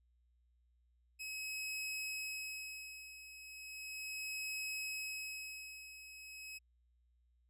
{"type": "tone with tremolo", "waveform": "sawtooth", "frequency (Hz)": 2558, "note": "D#7", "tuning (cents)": 47, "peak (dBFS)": -36, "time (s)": [1.19, 6.59], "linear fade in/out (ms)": 20, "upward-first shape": "sine", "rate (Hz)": 0.36, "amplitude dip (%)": 75, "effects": ["added 60 Hz sine -70 dBFS peak until 7.49 s", "resampled to 32000 Hz"]}